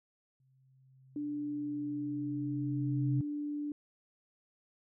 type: tone with exponential growth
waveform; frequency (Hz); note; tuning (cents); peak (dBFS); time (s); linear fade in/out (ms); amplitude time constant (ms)
sine; 131.8; C3; +13; -27; 0.4-3.21; 2; 610
type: tone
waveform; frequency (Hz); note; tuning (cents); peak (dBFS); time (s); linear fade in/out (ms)
sine; 293.7; D4; 0; -34; 1.16-3.72; 2
effects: none